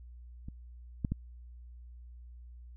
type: clicks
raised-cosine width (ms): 5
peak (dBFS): -30 / -18 / -19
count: 3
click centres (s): 0.485 / 1.048 / 1.12
effects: added 60 Hz sine -47 dBFS peak until 2.76 s